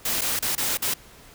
white noise with dropouts, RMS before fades -25 dBFS, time 0.05-0.94 s, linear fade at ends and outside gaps 5 ms, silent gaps 0.211-0.216 / 0.392-0.424 / 0.553-0.578 / 0.773-0.821 s, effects pink hiss -49 dBFS RMS until 1.34 s

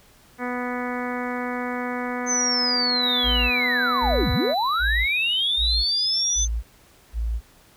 harmonic tone, 246.9 Hz, B3, in tune, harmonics 1 / 2 / 3 / 4 / 5 / 6 / 7 / 8 / 9, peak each -29 / -32 / -34 / -35 / -36 / -37 / -37 / -38 / -39 dBFS, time 0.38-4.55 s, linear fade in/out 50 ms
sine linear two-way sweep, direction down then up, 6270 to 45.2 to 6270 Hz, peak -20 dBFS, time 2.26-6.48 s, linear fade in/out 50 ms, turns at 4.32 s
triangle tone with pitch glide, 3971 to 3517 Hz, B7 to A7, +9 to -1 cents, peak -28 dBFS, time 3.02-6.45 s, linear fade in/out 2 ms, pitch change -210 cents, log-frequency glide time 4.61-5.9 s
sine tone bursts, 56.4 Hz, A1, 44 cents sharp, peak -22 dBFS, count 6, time 3.23-7.41 s, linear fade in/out 50 ms, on 280 ms, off 500 ms
effects pink hiss -54 dBFS RMS until 7.76 s

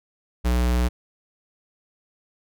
square tone, 60.8 Hz, B1, 26 cents flat, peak -19 dBFS, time 0.44-0.89 s, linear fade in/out 20 ms, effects none

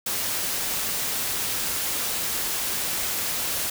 white noise, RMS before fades -27 dBFS, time 0.06-3.7 s, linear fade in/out 5 ms, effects none

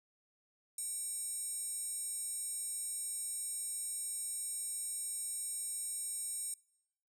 square tone with high-pass filter, 773 Hz, G5, 24 cents flat, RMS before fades -40 dBFS, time 0.78-6.54 s, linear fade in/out 2 ms, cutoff 8300 Hz, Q 7.1, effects noise-tail reverb RT60 0.8 s tail -25 dB re dry

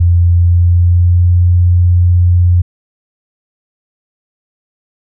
sine tone with pitch glide, 86.6 to 88.37 Hz, F2 to F2, -14 to +21 cents, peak -5 dBFS, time 0-2.62 s, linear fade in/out 10 ms, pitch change +35 cents, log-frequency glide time 0.3-1.39 s, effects none

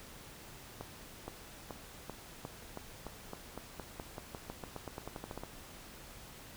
accelerating click train, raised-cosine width 1 ms, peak -27 dBFS, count 24, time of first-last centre 0.81-5.435 s, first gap 470 ms, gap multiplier 0.91, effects pink hiss -52 dBFS RMS until 6.56 s

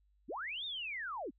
sine linear two-way sweep, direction up then down, 164.81 to 3729 to 196.6 Hz, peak -38 dBFS, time 0.28-1.31 s, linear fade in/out 20 ms, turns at 0.65 s, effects added 50 Hz sine -68 dBFS peak until 1.38 s

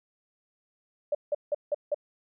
sine tone bursts, 588 Hz, D5, 2 cents sharp, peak -23 dBFS, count 5, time 1.12-1.945 s, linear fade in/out 5 ms, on 29 ms, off 170 ms, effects none

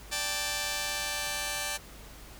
5% pulse chord, D suspended fourth, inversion none, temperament just, 587.3 / 783.1 / 881 Hz, D5 / G5 / A5, 0 / -2 / +2 cents, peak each -24 dBFS, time 0.11-1.78 s, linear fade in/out 20 ms, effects added 50 Hz sine -49 dBFS peak until 2.39 s + pink hiss -50 dBFS RMS until 2.39 s

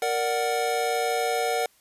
square chord, Bb augmented, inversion none, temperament equal, 466.2 / 587.3 / 740 Hz, Bb4 / D5 / F#5, 0 / 0 / 0 cents, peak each -28 / -32 / -27 dBFS, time 0.02-1.66 s, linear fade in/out 2 ms, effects white hiss -61 dBFS RMS until 1.8 s + resampled to 32000 Hz

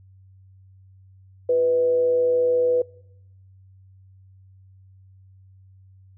sine tone with frequency modulation, 494.2 Hz, B4, 1 cent sharp, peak -16 dBFS, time 1.49-2.82 s, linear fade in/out 5 ms, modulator 143 Hz, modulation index 0.2, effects noise-tail reverb RT60 0.9 s tail -25 dB re dry + added 95 Hz sine -48 dBFS peak until 6.17 s

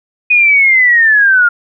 sine linear sweep, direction down, 2489 to 1396.9 Hz, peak -5 dBFS, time 0.3-1.49 s, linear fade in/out 10 ms, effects none

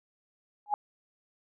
sine tone with exponential growth, 830.6 Hz, G#5, in tune, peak -20 dBFS, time 0.66-0.74 s, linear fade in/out 1 ms, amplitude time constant 17 ms, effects none

